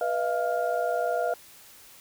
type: tone cluster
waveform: sine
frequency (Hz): 488.4 / 629 / 689 / 1407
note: B4 / D#5 / F5 / F6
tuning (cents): -19 / +19 / -24 / +12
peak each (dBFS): -30 / -30 / -27 / -36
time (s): 0.01-1.34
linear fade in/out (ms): 2
effects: white hiss -51 dBFS RMS until 2 s